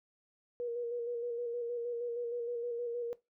sine tone with vibrato, 475.8 Hz, A#4, 35 cents sharp, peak -34 dBFS, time 0.6-3.13 s, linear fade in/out 0 ms, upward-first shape square, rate 6.4 Hz, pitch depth 27 cents each way, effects noise-tail reverb RT60 0.2 s tail -18 dB re dry

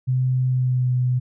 sine tone with pitch glide, 128.3 to 125.66 Hz, C3 to B2, -34 to +30 cents, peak -17 dBFS, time 0.07-1.2 s, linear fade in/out 20 ms, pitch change -36 cents, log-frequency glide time 0.45-0.92 s, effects none

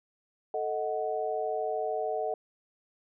sine chord, D# diminished, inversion second, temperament equal with one note detuned, 440 / 626.9 / 740 Hz, A4 / D#5 / F#5, 0 / +13 / 0 cents, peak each -33 dBFS, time 0.54-2.34 s, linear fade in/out 2 ms, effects none

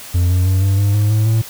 triangle tone with pitch steps, 88 / 91.05 / 94.21 / 97.47 / 100.85 / 104.35 / 107.97 / 111.71 Hz, F2 / F#2 / F#2 / G2 / G2 / G#2 / A2 / A2, +14 / -27 / +32 / -9 / +50 / +9 / -32 / +27 cents, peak -9 dBFS, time 0.14-1.42 s, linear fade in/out 10 ms, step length 160 ms, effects white hiss -34 dBFS RMS until 1.49 s

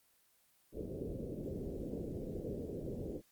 white low-pass noise, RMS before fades -42 dBFS, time 0.72-3.22 s, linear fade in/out 50 ms, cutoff 510 Hz, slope 48 dB/octave, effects white hiss -71 dBFS RMS until 3.31 s + Opus 24 kbps

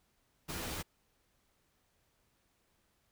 pink noise with comb filter, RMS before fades -40 dBFS, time 0.48-0.83 s, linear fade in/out 20 ms, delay 12 ms, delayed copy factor +0.5, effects pink hiss -75 dBFS RMS until 3.11 s

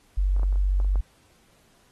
sine tone, 47.66 Hz, G1, 48 cents flat, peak -19 dBFS, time 0.17-1.01 s, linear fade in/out 10 ms
clicks, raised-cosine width 1 ms, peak -33 / -30 / -26 / -35 / -34 / -28 / -36 / -27 dBFS, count 8, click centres 0.365 / 0.396 / 0.432 / 0.526 / 0.558 / 0.801 / 0.847 / 0.957 s
effects pink hiss -61 dBFS RMS until 1.91 s + AAC 32 kbps

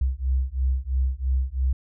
sine beating tone pair, 63.7 / 66.7 Hz, C2 / C2, -46 / +34 cents, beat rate 3 Hz, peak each -24 dBFS, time 0.01-1.73 s, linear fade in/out 5 ms, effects none

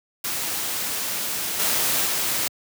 white noise with level steps, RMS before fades -27 / -22 / -24 dBFS, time 0.24-2.48 s, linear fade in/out 5 ms, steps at 1.59 / 2.06 s, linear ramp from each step 10 ms, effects high-pass 100 Hz 12 dB/octave

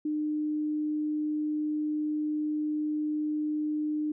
sine tone, 302.9 Hz, D#4, 46 cents flat, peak -27 dBFS, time 0.05-4.12 s, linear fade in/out 5 ms, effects none

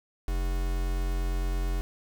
triangle tone with quantisation, 44.51 Hz, F1, 34 cents sharp, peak -24 dBFS, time 0.28-1.81 s, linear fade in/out 0 ms, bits 6, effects none

